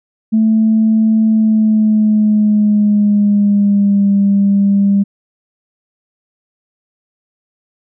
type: tone with pitch glide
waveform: sine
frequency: 220 to 199.42 Hz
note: A3 to G3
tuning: 0 to +30 cents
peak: -7 dBFS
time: 0.32-5.04 s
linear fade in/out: 20 ms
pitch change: -170 cents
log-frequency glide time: 1.25-4.1 s
effects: tanh soft clip ceiling -3 dBFS